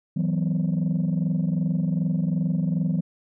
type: tone cluster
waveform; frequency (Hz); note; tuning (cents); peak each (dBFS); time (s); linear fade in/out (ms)
sine; 162.7 / 185.3 / 249.3; E3 / F#3 / B3; -22 / +3 / +16; -22 / -23 / -29; 0.16-3.01; 10
effects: tanh soft clip ceiling -17 dBFS